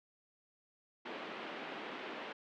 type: band-pass noise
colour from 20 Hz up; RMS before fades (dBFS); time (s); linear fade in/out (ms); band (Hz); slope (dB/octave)
pink; -45; 1.05-2.33; 10; 250 to 3200; 24
effects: none